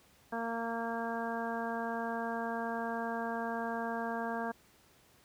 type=harmonic tone; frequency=230.3 Hz; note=A#3; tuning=21 cents flat; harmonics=1 / 2 / 3 / 4 / 5 / 6 / 7; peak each=-39 / -41 / -39 / -41 / -45 / -49 / -42 dBFS; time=0.32-4.52 s; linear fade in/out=10 ms; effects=pink hiss -64 dBFS RMS until 5.24 s + high-pass 60 Hz 12 dB/octave